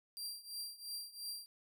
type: tone with tremolo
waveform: sawtooth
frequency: 4733 Hz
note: D8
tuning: 13 cents sharp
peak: -37 dBFS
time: 0.17-1.46 s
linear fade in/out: 0 ms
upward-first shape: triangle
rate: 2.9 Hz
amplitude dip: 90%
effects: none